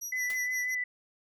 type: tone with tremolo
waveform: 35% pulse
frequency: 5790 Hz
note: F#8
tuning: 38 cents flat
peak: -32 dBFS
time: 0.01-0.75 s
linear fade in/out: 10 ms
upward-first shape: sine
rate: 5.7 Hz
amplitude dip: 95%
type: tone with vibrato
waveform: sine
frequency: 2001 Hz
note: B6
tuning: 22 cents sharp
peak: -29 dBFS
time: 0.12-0.84 s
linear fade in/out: 5 ms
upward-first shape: sine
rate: 5.5 Hz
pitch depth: 17 cents each way
type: noise with exponential decay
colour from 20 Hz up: white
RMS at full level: -39 dBFS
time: 0.3-0.43 s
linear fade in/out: 0 ms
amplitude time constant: 28 ms
effects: none